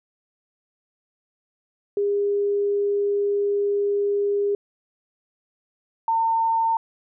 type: tone pair in turn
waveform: sine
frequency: 405.6 / 906.1 Hz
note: G#4 / A#5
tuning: -41 / -49 cents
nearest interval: octave + major second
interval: 1392 cents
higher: second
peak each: -19 / -18 dBFS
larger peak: second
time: 1.97-4.55 / 6.08-6.77 s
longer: first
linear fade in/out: 2 ms
effects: none